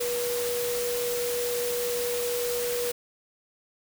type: tone in noise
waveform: sine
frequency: 483.6 Hz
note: B4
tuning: 36 cents flat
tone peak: -27 dBFS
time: 0-2.92 s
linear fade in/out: 10 ms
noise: white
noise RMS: -33 dBFS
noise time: 0-2.92 s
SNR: +3 dB
effects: none